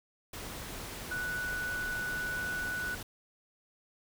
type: tone in noise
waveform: sine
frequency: 1480 Hz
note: F#6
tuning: in tune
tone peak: -33 dBFS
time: 1.11-2.95 s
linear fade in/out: 5 ms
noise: pink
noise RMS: -42 dBFS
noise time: 0.33-3.03 s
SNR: +6 dB
effects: none